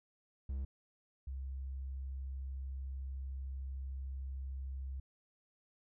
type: tone pair in turn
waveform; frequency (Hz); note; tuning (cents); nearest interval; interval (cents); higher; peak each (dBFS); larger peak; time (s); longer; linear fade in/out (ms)
triangle / sine; 67 / 66.65; C2 / C2; +42 / +33; unison; 9; first; -34 / -39; first; 0.49-0.65 / 1.27-5; second; 5
effects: none